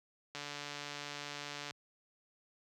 click train, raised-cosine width 0.2 ms, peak -25 dBFS, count 198, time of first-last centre 0.35-1.709 s, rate 145 Hz, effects high-pass 80 Hz 12 dB/octave

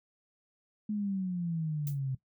sine exponential sweep, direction down, 214.2 to 130 Hz, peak -30 dBFS, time 0.89-2.15 s, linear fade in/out 5 ms
violet noise with exponential decay, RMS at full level -38 dBFS, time 1.87-1.99 s, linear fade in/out 1 ms, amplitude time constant 26 ms
effects noise-tail reverb RT60 0.1 s tail -17 dB re dry

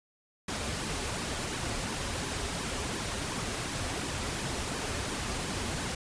pink noise with flanger, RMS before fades -34 dBFS, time 0.48-5.95 s, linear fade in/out 5 ms, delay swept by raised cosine 1.4 to 6.5 ms, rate 2.8 Hz, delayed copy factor -0.6, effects resampled to 22050 Hz

